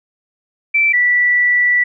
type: tone pair in turn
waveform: sine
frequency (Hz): 2332 / 1961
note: D7 / B6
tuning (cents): -13 / -13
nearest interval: minor third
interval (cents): 300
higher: first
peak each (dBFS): -10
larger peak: neither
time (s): 0.74-0.93 / 0.93-1.84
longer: second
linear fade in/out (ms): 10
effects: none

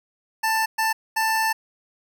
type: tone bursts at uneven times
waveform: 25% pulse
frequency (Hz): 886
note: A5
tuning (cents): +12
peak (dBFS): -16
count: 3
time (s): 0.43-0.66 / 0.78-0.93 / 1.16-1.53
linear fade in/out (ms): 10
effects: none

